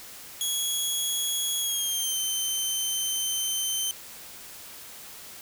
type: tone with pitch glide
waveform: 15% pulse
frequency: 3334 to 3093 Hz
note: G#7 to G7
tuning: +6 to -24 cents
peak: -19 dBFS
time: 0.41-3.91 s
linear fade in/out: 0 ms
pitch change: -130 cents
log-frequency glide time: 1.59-2.18 s
effects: white hiss -44 dBFS RMS until 5.41 s